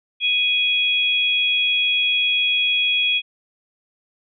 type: tone pair together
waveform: sine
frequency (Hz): 2489 / 3322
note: D#7 / G#7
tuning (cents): 0 / 0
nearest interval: perfect fourth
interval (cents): 500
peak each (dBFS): -19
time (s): 0.2-3.22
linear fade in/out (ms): 50
effects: none